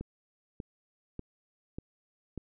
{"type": "click train", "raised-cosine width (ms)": 3, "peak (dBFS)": -25, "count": 5, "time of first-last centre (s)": [0.01, 2.377], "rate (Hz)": 1.69, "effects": []}